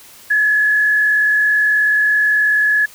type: tone with frequency modulation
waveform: sine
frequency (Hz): 1700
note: G#6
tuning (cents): +40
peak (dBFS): -11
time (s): 0.3-2.86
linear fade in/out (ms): 10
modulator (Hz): 41.5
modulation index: 0.62
effects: white hiss -42 dBFS RMS until 2.94 s